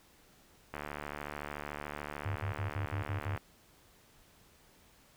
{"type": "click train", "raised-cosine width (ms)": 0.5, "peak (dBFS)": -24, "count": 195, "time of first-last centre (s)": [0.74, 3.376], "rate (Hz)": 73.6}
{"type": "tone bursts", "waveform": "triangle", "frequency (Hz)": 98, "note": "G2", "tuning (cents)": 0, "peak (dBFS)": -31, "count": 7, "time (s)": [2.25, 3.362], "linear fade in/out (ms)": 10, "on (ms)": 110, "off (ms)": 57}
{"effects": ["pink hiss -63 dBFS RMS until 5.16 s"]}